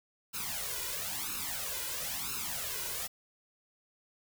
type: noise with flanger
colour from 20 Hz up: white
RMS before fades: -37 dBFS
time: 0.33-3.08 s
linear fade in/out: 20 ms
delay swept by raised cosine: 0.75 to 2.05 ms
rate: 1 Hz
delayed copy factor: +0.85
effects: none